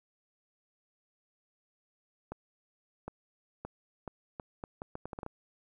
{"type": "accelerating click train", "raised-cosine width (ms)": 1, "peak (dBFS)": -25, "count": 13, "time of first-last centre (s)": [2.32, 5.264], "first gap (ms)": 760, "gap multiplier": 0.75, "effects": ["11-bit"]}